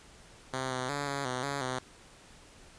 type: tone with pitch steps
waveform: 5% pulse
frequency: 130.7 / 128.1 / 143.1 / 140.2 / 126.7 / 140.8 / 128.3 Hz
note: C3 / C3 / D3 / C#3 / B2 / C#3 / C3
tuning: -1 / -36 / -45 / +20 / +45 / +27 / -34 cents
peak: -21 dBFS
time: 0.53-1.79 s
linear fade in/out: 5 ms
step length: 180 ms
effects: pink hiss -55 dBFS RMS until 2.78 s + resampled to 22050 Hz

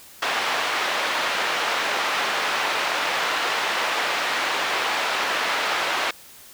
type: band-pass noise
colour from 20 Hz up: pink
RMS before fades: -24 dBFS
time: 0.22-6.11 s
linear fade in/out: 5 ms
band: 770 to 3300 Hz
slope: 12 dB/octave
effects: white hiss -46 dBFS RMS until 6.53 s

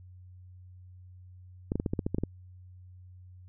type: clicks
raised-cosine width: 3 ms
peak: -16 dBFS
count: 10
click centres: 1.719 / 1.756 / 1.799 / 1.862 / 1.935 / 1.992 / 2.065 / 2.146 / 2.184 / 2.236 s
effects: added 91 Hz sine -48 dBFS peak until 3.48 s

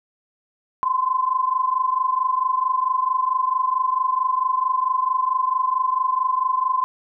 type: tone pair together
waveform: sine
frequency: 1024 / 1048.5 Hz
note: C6 / C6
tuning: -38 / +3 cents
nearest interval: unison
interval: 41 cents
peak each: -20 / -22 dBFS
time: 0.83-6.84 s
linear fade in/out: 0 ms
effects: none

